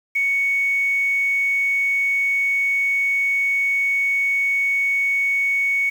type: tone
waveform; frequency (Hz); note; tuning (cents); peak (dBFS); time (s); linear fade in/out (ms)
sine; 2225; C#7; +6; -16; 0.15-5.9; 10
effects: tanh soft clip ceiling -12 dBFS + 7-bit